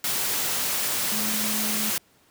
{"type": "tone in noise", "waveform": "sine", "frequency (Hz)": 214.3, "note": "A3", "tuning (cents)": -45, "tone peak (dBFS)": -31, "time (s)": [1.12, 1.9], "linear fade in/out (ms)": 2, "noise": "white", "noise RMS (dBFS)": -26, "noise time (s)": [0.04, 1.98], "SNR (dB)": -8, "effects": ["pink hiss -60 dBFS RMS until 2.3 s", "high-pass 100 Hz 12 dB/octave"]}